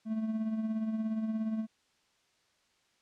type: tone with tremolo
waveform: triangle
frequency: 220 Hz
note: A3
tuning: in tune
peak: -26 dBFS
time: 0.05-1.67 s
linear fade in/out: 50 ms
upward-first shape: triangle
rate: 17 Hz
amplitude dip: 55%
effects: white hiss -71 dBFS RMS until 3.01 s + low-pass 6000 Hz 12 dB/octave